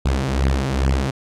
sawtooth beating tone pair, 65.7 / 68.1 Hz, C2 / C#2, +8 / -30 cents, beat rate 2.4 Hz, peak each -16 dBFS, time 0.05-1.11 s, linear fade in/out 10 ms, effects low-pass 8000 Hz 12 dB/octave

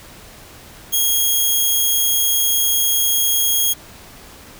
5% pulse tone, 3275 Hz, G#7, 25 cents flat, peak -6 dBFS, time 0.92-3.74 s, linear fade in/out 20 ms, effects pink hiss -41 dBFS RMS until 4.59 s

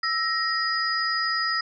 sine tone cluster, 1318 / 1877 / 4946 Hz, E6 / A#6 / D#8, -1 / +11 / -11 cents, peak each -27 dBFS, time 0.03-1.61 s, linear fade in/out 5 ms, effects none

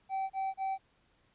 triangle tone bursts, 771 Hz, G5, 29 cents flat, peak -29 dBFS, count 3, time 0.09-0.782 s, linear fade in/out 50 ms, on 210 ms, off 31 ms, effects pink hiss -70 dBFS RMS until 1.34 s + resampled to 8000 Hz

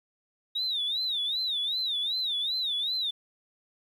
sine tone with vibrato, 3729 Hz, A#7, in tune, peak -26 dBFS, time 0.55-3.11 s, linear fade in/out 10 ms, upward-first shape sine, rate 2.6 Hz, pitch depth 160 cents each way, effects tanh soft clip ceiling -22 dBFS + 10-bit

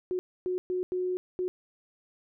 sine tone bursts at uneven times, 365.1 Hz, F#4, 23 cents flat, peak -27 dBFS, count 5, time 0.11-0.19 / 0.46-0.58 / 0.7-0.83 / 0.92-1.17 / 1.39-1.48 s, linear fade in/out 0 ms, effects none

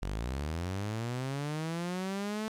sawtooth linear sweep, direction up, 43.9 to 220 Hz, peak -29 dBFS, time 0.02-2.48 s, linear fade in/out 0 ms, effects low-pass 10000 Hz 12 dB/octave + 11-bit

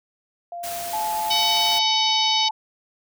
sine tone with tremolo, 693 Hz, F5, 14 cents flat, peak -29 dBFS, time 0.52-1.8 s, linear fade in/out 2 ms, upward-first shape triangle, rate 1.2 Hz, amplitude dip 25%
white noise, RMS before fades -33 dBFS, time 0.63-1.79 s, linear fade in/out 10 ms
sine tone with pitch glide, 862 to 873.5 Hz, A5 to A5, -36 to -13 cents, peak -23 dBFS, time 0.93-2.51 s, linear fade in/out 5 ms, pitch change +23 cents, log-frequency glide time 1.25-1.47 s
harmonic tone, 751 Hz, F#5, 26 cents sharp, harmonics 3 / 4 / 5 / 6 / 7 / 8, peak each -30 / -23 / -23 / -27 / -28 / -33 dBFS, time 1.3-2.49 s, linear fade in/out 10 ms
effects none

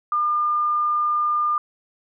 sine tone, 1205 Hz, D6, 44 cents sharp, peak -18 dBFS, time 0.12-1.58 s, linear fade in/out 2 ms, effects none

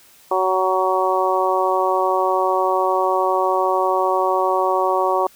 harmonic tone, 187.1 Hz, F#3, 20 cents sharp, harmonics 2 / 3 / 4 / 5 / 6, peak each -22 / -22 / -22 / -22 / -22 dBFS, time 0.31-5.27 s, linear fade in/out 5 ms, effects white hiss -50 dBFS RMS until 5.35 s

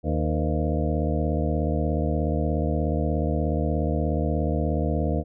harmonic tone with a mistuned harmonic, 76.8 Hz, D#2, 22 cents flat, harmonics 1 / 2 / 3 / 4 / 6 / 7 / 8 / 9, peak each -25 / -28 / -30 / -31 / -33 / -33 / -34 / -35 dBFS, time 0.03-5.24 s, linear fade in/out 50 ms, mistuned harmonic 7, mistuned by -66 cents, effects none

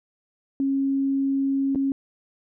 sine tone with dropouts, 272.9 Hz, C#4, 27 cents flat, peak -20 dBFS, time 0.6-1.92 s, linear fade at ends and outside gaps 1 ms, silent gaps 1.749-1.757 s, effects none

